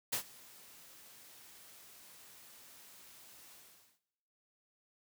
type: noise with ADSR envelope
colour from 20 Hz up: white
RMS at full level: -33 dBFS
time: 0.12-4 s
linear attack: 13 ms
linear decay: 93 ms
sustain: -24 dB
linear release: 470 ms
effects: noise-tail reverb RT60 1.0 s tail -19 dB re dry + high-pass 80 Hz 12 dB/octave